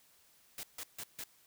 white noise bursts, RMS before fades -43 dBFS, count 4, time 0.58-1.238 s, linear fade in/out 2 ms, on 52 ms, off 150 ms, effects white hiss -66 dBFS RMS until 1.46 s

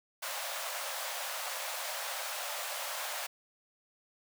pink high-pass noise, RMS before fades -38 dBFS, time 0.22-3.27 s, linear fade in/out 10 ms, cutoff 530 Hz, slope 96 dB/octave, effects none

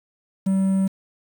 triangle tone with quantisation, 192 Hz, G3, 36 cents flat, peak -15 dBFS, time 0.46-0.88 s, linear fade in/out 10 ms, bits 7, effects none

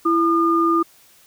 sine tone pair together, 333.2 / 1213 Hz, E4 / D#6, +19 / -44 cents, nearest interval octave + minor seventh, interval 2237 cents, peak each -17 dBFS, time 0.05-0.83 s, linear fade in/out 10 ms, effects white hiss -52 dBFS RMS until 1.26 s

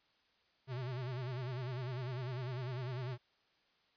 square tone with vibrato, 126.3 Hz, B2, 39 cents sharp, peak -39 dBFS, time 0.67-3.18 s, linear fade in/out 50 ms, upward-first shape sine, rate 10 Hz, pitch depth 110 cents each way, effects white hiss -73 dBFS RMS until 3.96 s + resampled to 11025 Hz

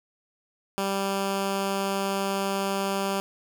10% pulse tone, 196 Hz, G3, in tune, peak -17 dBFS, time 0.78-3.2 s, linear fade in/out 0 ms, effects none

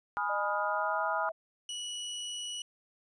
sine chord, F half-diminished seventh, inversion first, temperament equal with one note detuned, 830.6 / 987.8 / 1244.5 / 1414 Hz, Ab5 / Cb6 / Eb6 / F6, 0 / 0 / 0 / +21 cents, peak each -35 dBFS, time 0.17-1.29 s, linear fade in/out 0 ms
sine tone with pitch glide, 609 to 649 Hz, D#5 to E5, -37 to -27 cents, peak -35 dBFS, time 0.29-1.32 s, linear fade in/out 10 ms, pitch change +110 cents, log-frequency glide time 0.47-1.07 s
sawtooth tone, 2936 Hz, F#7, 14 cents flat, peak -33 dBFS, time 1.69-2.62 s, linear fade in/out 2 ms
effects resampled to 22050 Hz

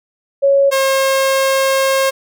sine / sawtooth tone pair in turn, 554.4 / 537.1 Hz, C#5 / C5, 0 / +45 cents, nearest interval minor second, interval 55 cents, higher first, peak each -8 dBFS, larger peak neither, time 0.42-0.71 / 0.71-2.11 s, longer second, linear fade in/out 20 ms, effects none

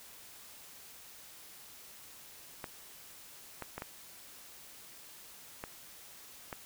clicks, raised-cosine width 0.5 ms, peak -24 dBFS, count 6, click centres 2.642 / 3.623 / 3.78 / 3.821 / 5.639 / 6.528 s, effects white hiss -53 dBFS RMS until 6.65 s

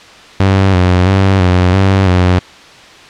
sawtooth tone with vibrato, 93.5 Hz, F#2, 19 cents sharp, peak -3 dBFS, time 0.4-2.39 s, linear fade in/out 0 ms, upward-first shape square, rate 1.5 Hz, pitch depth 55 cents each way, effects white hiss -36 dBFS RMS until 3.09 s + low-pass 4000 Hz 12 dB/octave

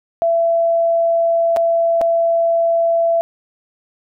sine tone with dropouts, 670 Hz, E5, 28 cents sharp, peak -12 dBFS, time 0.22-3.21 s, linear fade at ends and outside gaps 0 ms, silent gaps 1.563-1.569 / 2.011-2.015 s, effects none

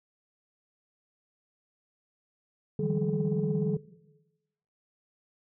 sine tone cluster, 149.9 / 166.6 / 192.9 / 210 / 427.2 Hz, D3 / E3 / G3 / G#3 / G#4, +36 / +19 / -28 / +19 / +49 cents, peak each -30 / -32 / -32 / -37 / -30 dBFS, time 2.79-3.77 s, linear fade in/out 5 ms, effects noise-tail reverb RT60 1.0 s tail -17 dB re dry + tanh soft clip ceiling -18 dBFS

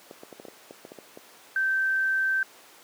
clicks, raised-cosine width 2 ms, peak -23 dBFS, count 11, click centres 0.111 / 0.234 / 0.327 / 0.399 / 0.452 / 0.484 / 0.709 / 0.851 / 0.919 / 0.987 / 1.174 s
sine tone, 1555 Hz, G6, 14 cents flat, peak -22 dBFS, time 1.56-2.43 s, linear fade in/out 2 ms
effects pink hiss -51 dBFS RMS until 2.83 s + high-pass 400 Hz 12 dB/octave

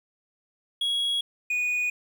triangle tone pair in turn, 3322 / 2467 Hz, G#7 / D#7, 0 / -15 cents, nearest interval perfect fourth, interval 515 cents, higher first, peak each -22 dBFS, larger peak neither, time 0.81-1.21 / 1.5-1.9 s, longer neither, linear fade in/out 5 ms, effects 10-bit

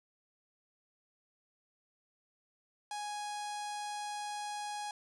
sawtooth tone with notch filter, 830.6 Hz, G#5, in tune, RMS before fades -40 dBFS, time 2.91-4.91 s, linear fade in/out 2 ms, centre 2000 Hz, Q 1.4, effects resampled to 24000 Hz + 12-bit

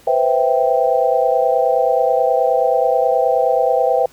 sine chord, C major seventh, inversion third, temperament equal, 493.9 / 523.3 / 659.3 / 784 Hz, B4 / C5 / E5 / G5, 0 / 0 / 0 / 0 cents, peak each -18 dBFS, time 0.07-4.06 s, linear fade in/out 5 ms, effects pink hiss -48 dBFS RMS until 4.12 s

